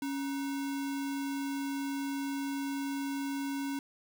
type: tone with sample-and-hold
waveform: sine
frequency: 277.2 Hz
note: C#4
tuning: in tune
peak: -32 dBFS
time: 0.02-3.79 s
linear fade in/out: 2 ms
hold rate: 1225 Hz
effects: none